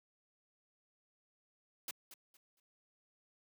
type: noise with echo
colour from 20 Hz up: white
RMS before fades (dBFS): -42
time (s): 1.88-1.91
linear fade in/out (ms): 2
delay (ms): 230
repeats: 3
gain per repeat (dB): -12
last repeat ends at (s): 2.6
effects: high-pass 200 Hz 12 dB/octave